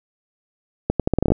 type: accelerating click train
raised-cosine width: 2 ms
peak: -4 dBFS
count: 10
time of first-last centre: 0.9-1.32 s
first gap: 97 ms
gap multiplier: 0.8
effects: none